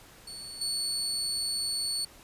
30% pulse tone with level steps, 4435 Hz, C#8, in tune, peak -37 / -26 dBFS, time 0.27-2.05 s, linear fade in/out 5 ms, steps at 0.61 s, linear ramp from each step 5 ms, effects pink hiss -53 dBFS RMS until 2.23 s + resampled to 32000 Hz

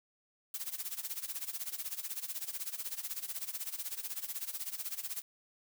blue noise with tremolo, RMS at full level -37 dBFS, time 0.54-5.22 s, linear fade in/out 2 ms, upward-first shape sine, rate 16 Hz, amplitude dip 85%, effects none

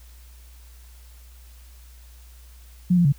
sine tone with pitch steps, 179.3 / 173.7 / 140.9 Hz, F3 / F3 / C#3, +46 / -9 / +29 cents, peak -14 dBFS, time 2.9-3.125 s, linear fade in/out 10 ms, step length 75 ms, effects added 60 Hz sine -44 dBFS peak until 3.18 s + white hiss -55 dBFS RMS until 3.18 s

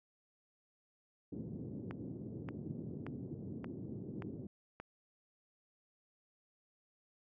pink band-pass noise, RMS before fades -45 dBFS, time 1.32-4.47 s, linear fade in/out 5 ms, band 110 to 360 Hz, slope 24 dB/octave
click train, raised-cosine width 0.5 ms, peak -30 dBFS, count 6, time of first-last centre 1.91-4.8 s, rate 1.73 Hz
effects none

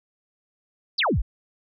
sine exponential sweep, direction down, 5380 to 34.11 Hz, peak -19 dBFS, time 0.98-1.22 s, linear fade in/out 10 ms, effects none

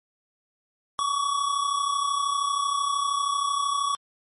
square tone pair together, 1123.1 / 1156 Hz, C#6 / D6, +22 / -28 cents, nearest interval unison, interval 50 cents, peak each -25 / -30 dBFS, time 0.99-3.95 s, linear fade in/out 0 ms, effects MP3 48 kbps

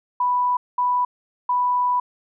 sine tone bursts at uneven times, 987.8 Hz, B5, in tune, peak -17 dBFS, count 3, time 0.2-0.57 / 0.78-1.05 / 1.49-2 s, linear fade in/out 5 ms, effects none

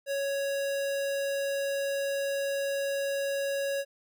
square tone, 555 Hz, C#5, 2 cents sharp, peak -29 dBFS, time 0.06-3.85 s, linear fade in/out 50 ms, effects none

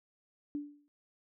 sine tone with exponential decay, 291.3 Hz, D4, 14 cents flat, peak -31 dBFS, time 0.55-0.88 s, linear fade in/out 0 ms, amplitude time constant 70 ms, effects noise-tail reverb RT60 0.1 s tail -26 dB re dry

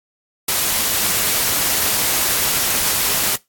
white noise, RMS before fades -18 dBFS, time 0.48-3.36 s, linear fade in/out 5 ms, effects noise-tail reverb RT60 0.2 s tail -21 dB re dry + AAC 64 kbps

